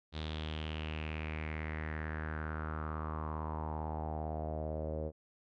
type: tone with low-pass filter sweep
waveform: sawtooth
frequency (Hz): 77.78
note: D#2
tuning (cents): 0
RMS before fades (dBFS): -39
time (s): 0.12-5.12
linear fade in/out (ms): 50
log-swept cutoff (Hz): 3800 to 520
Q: 5.1
effects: none